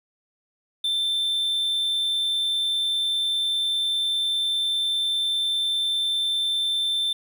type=tone; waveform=triangle; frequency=3555 Hz; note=A7; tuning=17 cents sharp; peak=-20 dBFS; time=0.84-7.13 s; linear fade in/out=5 ms; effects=9-bit